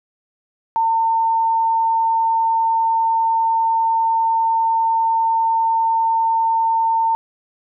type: tone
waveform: sine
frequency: 905 Hz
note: A5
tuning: 48 cents sharp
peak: -14 dBFS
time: 0.76-7.15 s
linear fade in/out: 0 ms
effects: none